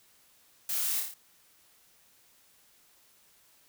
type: noise with echo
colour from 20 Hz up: blue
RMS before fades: -33 dBFS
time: 0.69-1 s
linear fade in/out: 2 ms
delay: 28 ms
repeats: 5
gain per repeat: -3 dB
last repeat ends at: 1.14 s
effects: white hiss -63 dBFS RMS until 3.68 s